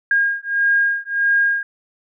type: beating tone pair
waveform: sine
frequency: 1622 / 1623.6 Hz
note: G#6 / G#6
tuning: -41 / -40 cents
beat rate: 1.6 Hz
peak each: -18 dBFS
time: 0.11-1.63 s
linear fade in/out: 2 ms
effects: none